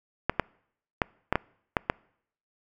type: clicks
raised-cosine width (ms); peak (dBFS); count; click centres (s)
0.5; -7; 7; 0.296 / 0.397 / 1.018 / 1.326 / 1.356 / 1.768 / 1.899
effects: noise-tail reverb RT60 0.7 s tail -26 dB re dry